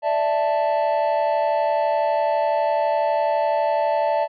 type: chord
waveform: triangle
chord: D suspended second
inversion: none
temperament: equal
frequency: 587.3 / 659.3 / 880 Hz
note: D5 / E5 / A5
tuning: 0 / 0 / 0 cents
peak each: -20 dBFS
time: 0.02-4.28 s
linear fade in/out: 50 ms
effects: tanh soft clip ceiling -8 dBFS + resampled to 11025 Hz